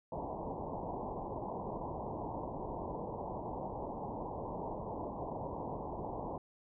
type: low-pass noise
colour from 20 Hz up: white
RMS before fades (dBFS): -41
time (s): 0.12-6.38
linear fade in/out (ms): 5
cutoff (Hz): 1000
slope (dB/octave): 96
effects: none